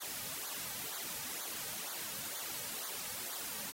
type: noise with flanger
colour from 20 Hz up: white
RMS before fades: -42 dBFS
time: 0-3.72 s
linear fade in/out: 20 ms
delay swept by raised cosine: 0.36 to 2.96 ms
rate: 2.1 Hz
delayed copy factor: -0.95
effects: AAC 48 kbps